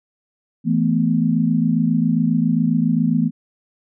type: chord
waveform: sine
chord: E suspended fourth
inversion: none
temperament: just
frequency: 164.81 / 219.8 / 247.2 Hz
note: E3 / A3 / B3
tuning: 0 / -2 / +2 cents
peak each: -19 dBFS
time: 0.64-3.31 s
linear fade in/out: 50 ms
effects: none